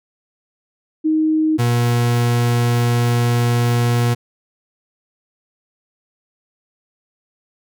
sine / 40% pulse tone pair in turn, 313 / 119.78 Hz, D#4 / A#2, +10 / +47 cents, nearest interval octave + perfect fourth, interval 1663 cents, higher first, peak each -13 dBFS, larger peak neither, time 1.04-1.58 / 1.58-4.15 s, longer second, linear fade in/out 20 ms, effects none

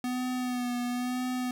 square tone with vibrato, 248.1 Hz, B3, 8 cents sharp, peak -30 dBFS, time 0.04-1.51 s, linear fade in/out 2 ms, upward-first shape sine, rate 1 Hz, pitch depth 31 cents each way, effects 10-bit

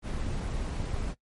brown noise, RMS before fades -32 dBFS, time 0.02-1.15 s, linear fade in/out 50 ms, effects noise-tail reverb RT60 0.1 s tail -19 dB re dry + MP3 48 kbps

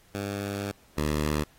10% pulse tone pair in turn, 100.1 / 75.29 Hz, G2 / D2, +37 / +44 cents, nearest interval perfect fourth, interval 493 cents, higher first, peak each -22 / -17 dBFS, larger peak second, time 0.14-0.72 / 0.97-1.44 s, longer first, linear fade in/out 10 ms, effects pink hiss -60 dBFS RMS until 1.58 s + AAC 48 kbps

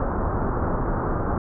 pink low-pass noise, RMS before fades -24 dBFS, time 0-1.38 s, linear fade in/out 2 ms, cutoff 1400 Hz, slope 48 dB/octave, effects none

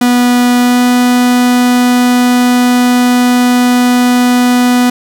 45% pulse tone with pitch glide, 245 to 246.7 Hz, B3 to B3, -14 to -2 cents, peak -6 dBFS, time 0.01-4.9 s, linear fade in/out 5 ms, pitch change +12 cents, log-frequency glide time 0.59-0.83 s, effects none

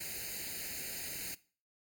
white noise with comb filter, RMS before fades -41 dBFS, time 0-1.35 s, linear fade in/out 10 ms, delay 0.44 ms, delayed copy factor +0.85, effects noise-tail reverb RT60 0.4 s tail -19 dB re dry + MP3 96 kbps

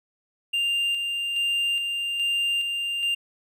triangle tone with tremolo, 2794 Hz, F7, in tune, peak -20 dBFS, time 0.53-3.15 s, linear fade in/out 10 ms, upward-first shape square, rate 1.2 Hz, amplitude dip 35%, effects none

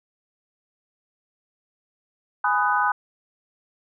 sine chord, G# minor seventh, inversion none, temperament just, 830.6 / 996.7 / 1245.9 / 1495.1 Hz, G#5 / B5 / D#6 / F#6, 0 / +16 / +2 / +18 cents, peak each -24 dBFS, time 2.44-2.92 s, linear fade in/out 5 ms, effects none

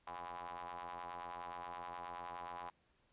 sawtooth ring-modulated tone, 87.31 Hz, F2, in tune, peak -38 dBFS, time 0.07-2.7 s, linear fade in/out 5 ms, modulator 912 Hz, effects pink hiss -75 dBFS RMS until 3.12 s + resampled to 8000 Hz

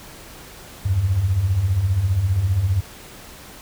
sine beating tone pair, 82.41 / 97.41 Hz, E2 / G2, 0 / -10 cents, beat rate 15 Hz, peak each -24 / -17 dBFS, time 0.85-2.81 s, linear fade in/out 10 ms, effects pink hiss -41 dBFS RMS until 3.61 s

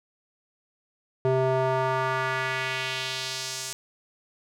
square tone with band-pass filter sweep, 130.81 Hz, C3, in tune, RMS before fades -27 dBFS, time 1.25-3.73 s, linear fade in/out 0 ms, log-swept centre 470 to 7300 Hz, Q 1.5, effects none

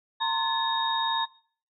sine tone cluster, 913 / 1051 / 1725 / 3728 Hz, A#5 / C6 / A6 / A#7, -36 / +7 / -35 / -1 cents, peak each -27 / -32 / -34 / -28 dBFS, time 0.2-1.26 s, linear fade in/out 20 ms, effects noise-tail reverb RT60 0.5 s tail -21 dB re dry

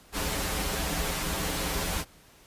pink noise with comb filter, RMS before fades -30 dBFS, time 0.12-2.05 s, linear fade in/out 50 ms, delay 8.4 ms, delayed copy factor -0.8, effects pink hiss -56 dBFS RMS until 2.46 s + resampled to 32000 Hz

